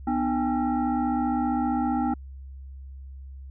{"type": "tone with frequency modulation", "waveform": "sine", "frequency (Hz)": 246.9, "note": "B3", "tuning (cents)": 0, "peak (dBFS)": -22, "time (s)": [0.07, 2.14], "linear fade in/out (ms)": 5, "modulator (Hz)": 549, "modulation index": 1.2, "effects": ["added 67 Hz sine -38 dBFS peak until 3.5 s"]}